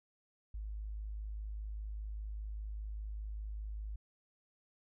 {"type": "tone", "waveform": "sine", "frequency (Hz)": 52.5, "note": "G#1", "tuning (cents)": 19, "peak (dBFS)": -39, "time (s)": [0.54, 3.96], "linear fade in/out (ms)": 5, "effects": []}